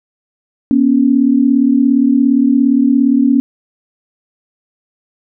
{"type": "tone pair together", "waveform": "sine", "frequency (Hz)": [241.7, 279], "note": ["B3", "C#4"], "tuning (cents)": [-37, 11], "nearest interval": "major second", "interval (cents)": 248, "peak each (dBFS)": [-11, -10], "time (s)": [0.71, 3.4], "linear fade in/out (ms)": 0, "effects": []}